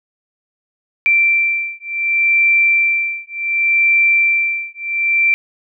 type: beating tone pair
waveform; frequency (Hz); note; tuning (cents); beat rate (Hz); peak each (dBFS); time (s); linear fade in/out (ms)
sine; 2349 / 2349.68; D7 / D7; 0 / 0; 0.68; -15; 1.06-5.34; 0
effects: none